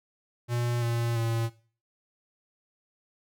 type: tone with pitch steps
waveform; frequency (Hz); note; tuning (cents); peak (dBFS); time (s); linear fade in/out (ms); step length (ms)
square; 120 / 117.39 / 114.85; B2 / A#2 / A#2; -49 / +13 / -25; -27; 0.48-1.5; 50; 340
effects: noise-tail reverb RT60 0.4 s tail -17 dB re dry